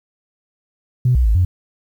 sine tone with pitch steps, 125.1 / 62.1 / 53.8 / 90.3 Hz, B2 / B1 / A1 / F#2, +23 / +10 / -38 / -42 cents, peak -10 dBFS, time 1.05-1.45 s, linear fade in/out 5 ms, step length 100 ms, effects tanh soft clip ceiling -6 dBFS + 8-bit

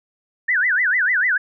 sine tone with vibrato, 1713 Hz, A6, 47 cents flat, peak -15 dBFS, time 0.48-1.38 s, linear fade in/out 10 ms, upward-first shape sine, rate 6.7 Hz, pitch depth 290 cents each way, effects none

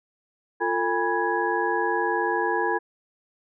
sine tone cluster, 349.6 / 448.4 / 817 / 978 / 1667 Hz, F4 / A4 / G#5 / B5 / G#6, +2 / +33 / -29 / -17 / +6 cents, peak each -28 dBFS, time 0.6-2.79 s, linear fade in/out 20 ms, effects none

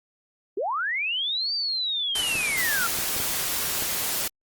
sine linear two-way sweep, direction up then down, 344.1 to 4700 to 1330 Hz, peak -24 dBFS, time 0.57-2.87 s, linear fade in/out 5 ms, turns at 1.54 s
white noise, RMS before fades -27 dBFS, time 2.15-4.28 s, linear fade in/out 5 ms
clicks, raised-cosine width 2 ms, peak -22 dBFS, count 5, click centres 2.355 / 2.988 / 3.164 / 3.202 / 3.823 s
effects Opus 32 kbps

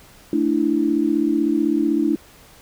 sine chord, A suspended fourth, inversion none, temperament equal, 220 / 293.7 / 329.6 Hz, A3 / D4 / E4, 0 / 0 / 0 cents, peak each -24 / -19 / -20 dBFS, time 0.33-2.16 s, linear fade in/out 2 ms, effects pink hiss -48 dBFS RMS until 2.61 s

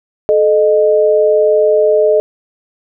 sine tone pair together, 433 / 614 Hz, A4 / D#5, -28 / -23 cents, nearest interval tritone, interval 605 cents, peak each -10 dBFS, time 0.29-2.2 s, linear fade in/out 0 ms, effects none

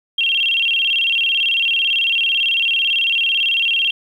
sine tone with vibrato, 2964 Hz, F#7, 2 cents sharp, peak -14 dBFS, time 0.18-3.91 s, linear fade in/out 5 ms, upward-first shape square, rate 18 Hz, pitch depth 140 cents each way, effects 8-bit

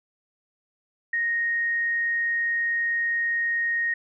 sine tone, 1864.7 Hz, A#6, in tune, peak -22 dBFS, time 1.13-3.94 s, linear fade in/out 5 ms, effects none

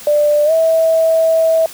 sine tone with pitch glide, 592 to 649.3 Hz, D5 to E5, +14 to -26 cents, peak -9 dBFS, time 0.07-1.66 s, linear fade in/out 2 ms, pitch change +160 cents, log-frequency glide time 0.45-0.52 s, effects white hiss -34 dBFS RMS until 1.73 s

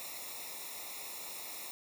white noise with comb filter, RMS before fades -44 dBFS, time 0-1.71 s, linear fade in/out 0 ms, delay 0.64 ms, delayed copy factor -0.9, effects none

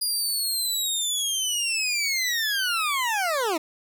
20% pulse linear sweep, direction down, 4880 to 297.9 Hz, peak -18 dBFS, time 0.01-3.58 s, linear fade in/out 10 ms, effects none

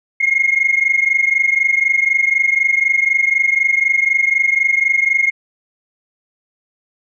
sine tone pair together, 2135 / 2159 Hz, C7 / C#7, +34 / -46 cents, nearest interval unison, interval 20 cents, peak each -14 dBFS, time 0.2-5.31 s, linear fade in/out 10 ms, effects tanh soft clip ceiling -5 dBFS

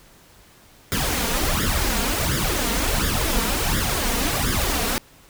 pink noise with flanger, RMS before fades -22 dBFS, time 0.92-4.98 s, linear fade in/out 0 ms, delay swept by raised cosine 0.57 to 4.37 ms, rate 1.4 Hz, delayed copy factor +0.75, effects pink hiss -51 dBFS RMS until 5.29 s

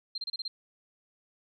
sine tone bursts, 4169 Hz, C8, 7 cents flat, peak -32 dBFS, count 6, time 0.15-0.48 s, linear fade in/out 5 ms, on 30 ms, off 30 ms, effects none

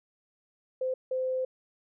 sine tone bursts at uneven times, 516 Hz, C5, 24 cents flat, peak -27 dBFS, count 2, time 0.81-0.94 / 1.11-1.45 s, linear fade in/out 5 ms, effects none

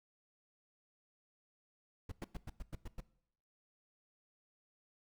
brown noise bursts, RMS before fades -42 dBFS, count 8, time 2.09-3.006 s, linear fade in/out 5 ms, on 27 ms, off 100 ms, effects noise-tail reverb RT60 0.7 s tail -19 dB re dry

